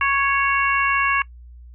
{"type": "harmonic tone with a mistuned harmonic", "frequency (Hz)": 554.4, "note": "C#5", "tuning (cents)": 0, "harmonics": [2, 3, 4, 5], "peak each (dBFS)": [-20, -22, -23, -24], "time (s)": [0.01, 1.22], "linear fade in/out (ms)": 2, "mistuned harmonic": 5, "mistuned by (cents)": -16, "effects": ["noise-tail reverb RT60 0.1 s tail -22 dB re dry", "added 60 Hz sine -39 dBFS peak until 1.74 s"]}